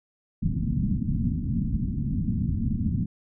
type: low-pass noise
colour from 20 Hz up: white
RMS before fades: -26 dBFS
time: 0.42-3.06 s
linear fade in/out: 5 ms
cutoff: 240 Hz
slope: 48 dB/octave
effects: none